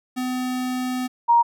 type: tone pair in turn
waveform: square / sine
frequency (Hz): 253.2 / 940.3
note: B3 / A#5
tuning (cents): +43 / +15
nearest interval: octave + major seventh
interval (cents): 2272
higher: second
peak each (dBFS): -24 / -12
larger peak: second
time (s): 0.16-1.08 / 1.28-1.43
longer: first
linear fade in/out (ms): 20
effects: none